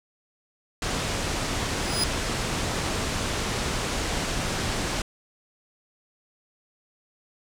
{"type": "low-pass noise", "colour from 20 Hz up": "pink", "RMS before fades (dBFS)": -28, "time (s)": [0.82, 5.02], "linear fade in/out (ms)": 2, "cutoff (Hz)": 8700, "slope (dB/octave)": 24}
{"type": "tone with exponential growth", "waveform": "30% pulse", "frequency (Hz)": 4971, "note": "D#8", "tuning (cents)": -2, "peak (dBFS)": -18, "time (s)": [1.7, 2.04], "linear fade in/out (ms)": 5, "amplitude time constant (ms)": 73}
{"effects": []}